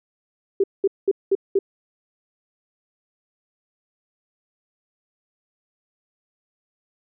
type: tone bursts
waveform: sine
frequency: 392 Hz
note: G4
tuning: in tune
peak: -14 dBFS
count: 5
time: 0.6-1.59 s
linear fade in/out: 5 ms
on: 38 ms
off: 200 ms
effects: none